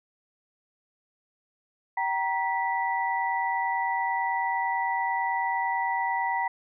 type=tone cluster; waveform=sine; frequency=771 / 940 / 1968 Hz; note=G5 / A#5 / B6; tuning=-29 / +14 / -7 cents; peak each=-30 / -27 / -31 dBFS; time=1.97-6.48 s; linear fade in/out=5 ms; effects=none